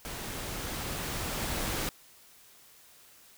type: noise with level ramp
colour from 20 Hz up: pink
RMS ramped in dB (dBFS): -39 to -32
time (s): 0.05-1.89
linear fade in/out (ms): 0
effects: white hiss -57 dBFS RMS until 3.37 s